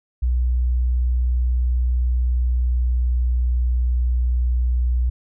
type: tone with pitch glide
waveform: sine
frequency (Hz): 61.5 to 61.15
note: B1 to B1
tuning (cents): -7 to -16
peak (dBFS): -16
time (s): 0.22-5.1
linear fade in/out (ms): 10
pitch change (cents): -9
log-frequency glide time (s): 2.02-3.36
effects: none